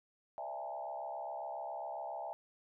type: tone with frequency modulation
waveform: sine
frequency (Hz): 740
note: F#5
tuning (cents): 0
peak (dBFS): -39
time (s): 0.38-2.33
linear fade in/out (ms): 0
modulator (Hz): 67.3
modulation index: 2.2
effects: none